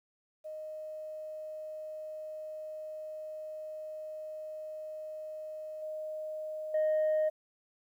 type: tone with level steps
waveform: sine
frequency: 620 Hz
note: D#5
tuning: 6 cents flat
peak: -39 / -36 / -24 dBFS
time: 0.44-7.3 s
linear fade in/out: 20 ms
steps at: 5.82 / 6.74 s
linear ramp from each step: 5 ms
effects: tanh soft clip ceiling -24 dBFS + 11-bit